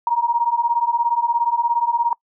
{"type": "beating tone pair", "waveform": "sine", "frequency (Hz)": [932.3, 949.3], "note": ["A#5", "A#5"], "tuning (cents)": [0, 31], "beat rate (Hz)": 17, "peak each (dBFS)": [-20, -18], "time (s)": [0.07, 2.13], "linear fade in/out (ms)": 2, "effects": ["noise-tail reverb RT60 0.1 s tail -26 dB re dry"]}